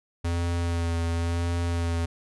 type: tone with vibrato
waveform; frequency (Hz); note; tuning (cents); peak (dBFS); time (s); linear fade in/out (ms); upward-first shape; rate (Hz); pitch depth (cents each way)
square; 84.9; F2; -48; -25; 0.24-2.06; 10; sine; 0.95; 20
effects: resampled to 24000 Hz